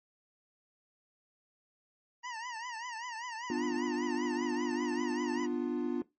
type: tone with vibrato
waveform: 25% pulse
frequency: 940 Hz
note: A#5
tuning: 14 cents sharp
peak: -35 dBFS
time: 2.23-5.47 s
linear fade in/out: 20 ms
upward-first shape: triangle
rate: 5.1 Hz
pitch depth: 140 cents each way
type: chord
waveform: triangle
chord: B diminished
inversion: none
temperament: equal with one note detuned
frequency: 246.9 / 296.4 / 349.2 Hz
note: B3 / D4 / F4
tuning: 0 / +16 / 0 cents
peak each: -33 dBFS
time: 3.5-6.02 s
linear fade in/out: 2 ms
effects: noise-tail reverb RT60 0.2 s tail -19 dB re dry + MP3 32 kbps